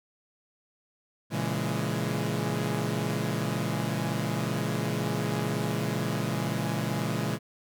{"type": "chord", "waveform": "sawtooth", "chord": "A# half-diminished seventh", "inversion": "none", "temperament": "equal with one note detuned", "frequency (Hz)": [116.54, 138.59, 166.92, 207.7], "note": ["A#2", "C#3", "E3", "G#3"], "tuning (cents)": [0, 0, 22, 0], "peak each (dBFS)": -29, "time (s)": [1.3, 7.39], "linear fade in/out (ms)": 50, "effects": []}